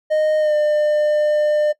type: tone with pitch glide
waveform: triangle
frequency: 617 to 600.8 Hz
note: D#5 to D5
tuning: -15 to +39 cents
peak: -12 dBFS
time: 0.1-1.73 s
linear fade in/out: 20 ms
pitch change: -46 cents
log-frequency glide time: 0.39-0.54 s
effects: noise-tail reverb RT60 0.1 s tail -19 dB re dry